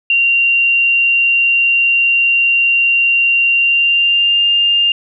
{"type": "tone with pitch glide", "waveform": "sine", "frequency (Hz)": [2765, 2804], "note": ["F7", "F7"], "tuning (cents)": [-18, 6], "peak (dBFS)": -9, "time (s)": [0.1, 4.92], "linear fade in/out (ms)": 2, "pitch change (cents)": 24, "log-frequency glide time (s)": [3.53, 4.43], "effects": []}